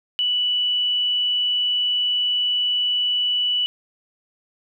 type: tone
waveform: sine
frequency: 2960 Hz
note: F#7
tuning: in tune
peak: -18 dBFS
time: 0.19-3.66 s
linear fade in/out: 0 ms
effects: 10-bit